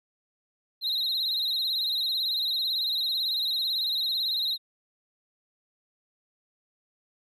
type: tone with vibrato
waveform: triangle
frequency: 3951 Hz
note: B7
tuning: in tune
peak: -24 dBFS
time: 0.81-4.58 s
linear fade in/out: 50 ms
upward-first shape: sine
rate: 18 Hz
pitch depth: 97 cents each way
effects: none